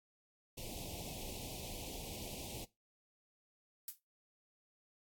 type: band-stop noise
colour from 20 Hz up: pink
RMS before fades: -46 dBFS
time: 0.57-2.65 s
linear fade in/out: 10 ms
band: 860 to 2400 Hz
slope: 48 dB/octave
type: noise with exponential decay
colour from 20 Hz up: violet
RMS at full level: -37 dBFS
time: 3.88-3.99 s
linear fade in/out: 2 ms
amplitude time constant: 23 ms
effects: noise-tail reverb RT60 0.2 s tail -18 dB re dry + AAC 64 kbps